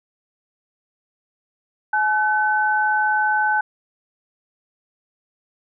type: tone pair together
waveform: sine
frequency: 850.8 / 1516 Hz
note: G#5 / F#6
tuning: +42 / +42 cents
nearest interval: minor seventh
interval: 1000 cents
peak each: -19 dBFS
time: 1.93-3.61 s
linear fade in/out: 5 ms
effects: none